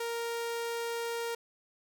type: tone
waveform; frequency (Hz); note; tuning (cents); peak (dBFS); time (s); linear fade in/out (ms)
sawtooth; 466.2; A#4; 0; -29; 0-1.35; 5
effects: none